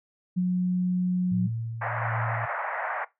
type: tone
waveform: sine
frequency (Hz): 181.2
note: F#3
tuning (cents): -36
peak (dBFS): -21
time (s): 0.36-1.48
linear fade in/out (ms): 20
type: tone with tremolo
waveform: sine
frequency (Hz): 114.2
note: A#2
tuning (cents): -35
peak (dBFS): -27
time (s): 1.31-2.46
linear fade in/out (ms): 10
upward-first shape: triangle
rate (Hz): 1.4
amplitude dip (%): 65
type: band-pass noise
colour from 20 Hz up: pink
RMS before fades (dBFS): -31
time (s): 1.81-3.05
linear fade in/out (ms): 10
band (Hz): 610 to 2000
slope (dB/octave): 48
effects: noise-tail reverb RT60 0.2 s tail -19 dB re dry